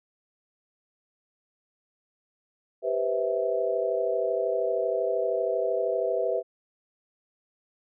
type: chord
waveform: sine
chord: C major seventh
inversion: second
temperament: just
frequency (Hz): 392.4 / 490.5 / 523.3 / 654.1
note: G4 / B4 / C5 / E5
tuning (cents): +2 / -12 / 0 / -14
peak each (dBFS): -31 / -28 / -32 / -28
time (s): 2.82-6.43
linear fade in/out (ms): 50
effects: none